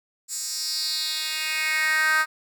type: tone with high-pass filter sweep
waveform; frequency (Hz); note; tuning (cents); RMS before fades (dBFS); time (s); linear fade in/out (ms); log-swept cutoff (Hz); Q
10% pulse; 312.3; D#4; +7; -25; 0.28-2.26; 50; 7200 to 1400; 3.5
effects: none